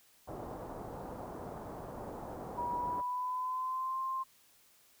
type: low-pass noise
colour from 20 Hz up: white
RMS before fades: -44 dBFS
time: 0.27-3.02 s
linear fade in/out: 20 ms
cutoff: 900 Hz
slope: 24 dB/octave
type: tone with pitch glide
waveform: sine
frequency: 965 to 1052.3 Hz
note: B5 to C6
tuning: -40 to +10 cents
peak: -33 dBFS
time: 2.57-4.24 s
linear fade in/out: 20 ms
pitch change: +150 cents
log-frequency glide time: 2.68-4.01 s
effects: white hiss -65 dBFS RMS until 5 s